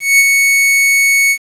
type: tone with ADSR envelope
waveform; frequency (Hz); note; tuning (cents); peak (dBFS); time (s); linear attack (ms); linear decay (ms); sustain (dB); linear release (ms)
45% pulse; 2217; C#7; 0; -4; 0-1.38; 190; 39; -4; 71
effects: resampled to 32000 Hz + 7-bit